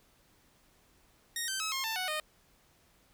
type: tone with pitch steps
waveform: 10% pulse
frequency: 1864.7 / 1550 / 1288.4 / 1071 / 890.2 / 740 / 615.1 Hz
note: A#6 / G6 / E6 / C6 / A5 / F#5 / D#5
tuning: 0 / -20 / -40 / +40 / +20 / 0 / -20 cents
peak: -24 dBFS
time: 1.36-2.2 s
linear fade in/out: 2 ms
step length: 120 ms
effects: pink hiss -66 dBFS RMS until 3.13 s